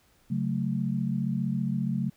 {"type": "chord", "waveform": "sine", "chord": "F# minor", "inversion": "second", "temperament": "equal", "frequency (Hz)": [138.59, 185, 220], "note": ["C#3", "F#3", "A3"], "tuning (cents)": [0, 0, 0], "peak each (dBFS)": -30, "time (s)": [0.3, 2.1], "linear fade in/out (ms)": 10, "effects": ["pink hiss -64 dBFS RMS until 2.16 s"]}